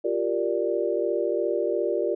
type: chord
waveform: sine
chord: G minor seventh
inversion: third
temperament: equal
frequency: 349.2 / 392 / 466.2 / 587.3 Hz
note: F4 / G4 / Bb4 / D5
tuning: 0 / 0 / 0 / 0 cents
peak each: -28 dBFS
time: 0.04-2.15 s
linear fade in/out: 10 ms
effects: none